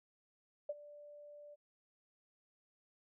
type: tone with ADSR envelope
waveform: sine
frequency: 587.3 Hz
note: D5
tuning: in tune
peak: -34 dBFS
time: 0.69-1.56 s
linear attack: 6 ms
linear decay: 35 ms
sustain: -18 dB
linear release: 27 ms
effects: none